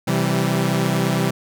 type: chord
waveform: sawtooth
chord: C major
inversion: none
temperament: equal with one note detuned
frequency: 130.81 / 164.81 / 193.86 Hz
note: C3 / E3 / G3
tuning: 0 / 0 / -19 cents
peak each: -18 dBFS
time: 0.07-1.31 s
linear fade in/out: 10 ms
effects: none